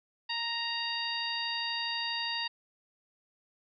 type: harmonic tone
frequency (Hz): 932.3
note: A#5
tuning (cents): 0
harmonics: 1 / 2 / 3 / 4 / 5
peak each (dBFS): -39 / -38 / -37 / -38 / -37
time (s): 0.29-2.48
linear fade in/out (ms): 10
effects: none